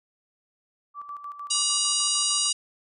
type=tone with tremolo; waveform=sine; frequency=1161 Hz; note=D6; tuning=20 cents flat; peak=-33 dBFS; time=0.94-2.51 s; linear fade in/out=50 ms; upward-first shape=square; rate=6.6 Hz; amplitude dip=60%
type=harmonic tone; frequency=958 Hz; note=A#5; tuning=47 cents sharp; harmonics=3 / 4 / 5 / 6 / 7 / 8 / 9 / 10; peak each=-30 / -31 / -28 / -31 / -30 / -34 / -30 / -32 dBFS; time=1.5-2.53 s; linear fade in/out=10 ms
effects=none